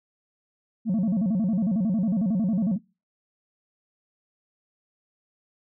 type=tone with vibrato; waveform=sine; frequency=201.9 Hz; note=G#3; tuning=49 cents flat; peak=-18 dBFS; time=0.85-2.79 s; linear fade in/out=50 ms; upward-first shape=square; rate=11 Hz; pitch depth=190 cents each way; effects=noise-tail reverb RT60 0.3 s tail -24 dB re dry + tanh soft clip ceiling -20 dBFS